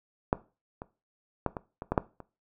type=clicks; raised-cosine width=1 ms; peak=-8 / -24 / -12 / -20 / -22 / -13 / -8 / -29 dBFS; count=8; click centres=0.329 / 0.819 / 1.463 / 1.568 / 1.821 / 1.92 / 1.978 / 2.203 s; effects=noise-tail reverb RT60 0.3 s tail -18 dB re dry